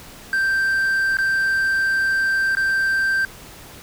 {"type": "tone with dropouts", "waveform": "triangle", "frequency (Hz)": 1568, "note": "G6", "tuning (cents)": 0, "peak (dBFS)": -15, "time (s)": [0.33, 3.25], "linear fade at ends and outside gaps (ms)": 1, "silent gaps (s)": [[1.17, 1.186], [2.551, 2.57]], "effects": ["pink hiss -41 dBFS RMS until 3.82 s"]}